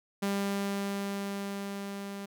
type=tone with level ramp; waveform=sawtooth; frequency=199.1 Hz; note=G3; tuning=27 cents sharp; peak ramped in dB=-24 to -34 dBFS; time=0.22-2.26 s; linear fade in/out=10 ms; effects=none